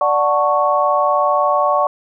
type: chord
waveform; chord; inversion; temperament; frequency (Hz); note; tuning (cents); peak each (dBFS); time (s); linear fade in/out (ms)
sine; D major seventh; none; equal with one note detuned; 587.3 / 740 / 884.1 / 1108.7; D5 / F#5 / A5 / C#6; 0 / 0 / +8 / 0; -17 / -19 / -22 / -16; 0.01-1.87; 2
effects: none